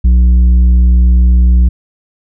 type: tone with tanh clipping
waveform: sine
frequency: 60.9 Hz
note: B1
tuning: 24 cents flat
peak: -5 dBFS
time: 0.04-1.69 s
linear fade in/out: 10 ms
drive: 6 dB
effects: none